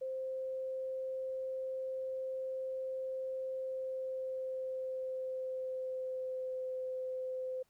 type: tone with pitch glide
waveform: sine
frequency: 523.3 to 514.9 Hz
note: C5 to C5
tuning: 0 to -28 cents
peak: -36 dBFS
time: 0.01-7.63 s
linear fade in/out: 10 ms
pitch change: -28 cents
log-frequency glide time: 3.56-6.69 s
effects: pink hiss -75 dBFS RMS until 7.69 s